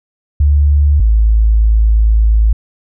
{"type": "tone pair in turn", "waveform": "sine", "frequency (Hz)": [72.5, 54.31], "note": ["D2", "A1"], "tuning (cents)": [-22, -22], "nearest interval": "perfect fourth", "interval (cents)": 500, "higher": "first", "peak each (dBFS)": -6, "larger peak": "neither", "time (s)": [[0.4, 1], [1, 2.53]], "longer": "second", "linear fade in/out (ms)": 5, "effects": []}